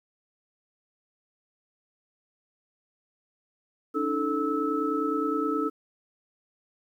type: tone cluster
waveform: sine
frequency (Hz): 283.2 / 312.8 / 438.9 / 1304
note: C#4 / D#4 / A4 / E6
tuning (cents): +37 / +9 / -4 / -19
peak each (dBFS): -30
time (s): 3.94-5.7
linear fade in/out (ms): 20
effects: 10-bit